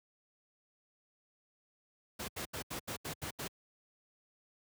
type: noise bursts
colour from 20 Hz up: pink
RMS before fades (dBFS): -40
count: 8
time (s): 2.19-3.48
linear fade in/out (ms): 10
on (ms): 93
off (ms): 78
effects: high-pass 80 Hz 12 dB/octave